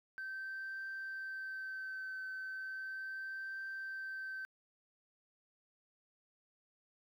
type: tone with vibrato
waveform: sine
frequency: 1547 Hz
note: G6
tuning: 23 cents flat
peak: -39 dBFS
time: 0.18-4.45 s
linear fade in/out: 0 ms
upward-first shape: triangle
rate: 0.36 Hz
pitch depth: 18 cents each way
effects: tanh soft clip ceiling -38 dBFS + 12-bit